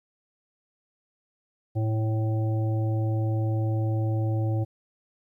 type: harmonic tone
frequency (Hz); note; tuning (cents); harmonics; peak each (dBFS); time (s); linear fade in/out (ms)
110; A2; 0; 1 / 3 / 5 / 7; -23 / -33 / -37 / -40; 1.75-4.65; 20
effects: 11-bit